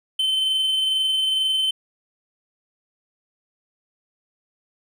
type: tone with amplitude modulation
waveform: triangle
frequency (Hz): 3075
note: G7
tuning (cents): -34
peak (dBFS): -16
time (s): 0.19-1.71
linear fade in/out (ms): 5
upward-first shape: sine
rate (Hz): 22.2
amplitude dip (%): 25
effects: none